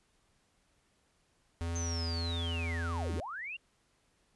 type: tone with vibrato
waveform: square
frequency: 84 Hz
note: E2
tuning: 33 cents sharp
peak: -34 dBFS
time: 1.61-3.2 s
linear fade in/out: 0 ms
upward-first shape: sine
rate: 1.7 Hz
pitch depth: 11 cents each way
type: linear two-way sweep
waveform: sine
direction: down then up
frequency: 6350 to 176.4 to 2850 Hz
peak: -38 dBFS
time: 1.75-3.57 s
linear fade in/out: 10 ms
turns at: 3.14 s
effects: pink hiss -72 dBFS RMS until 4.35 s + resampled to 24000 Hz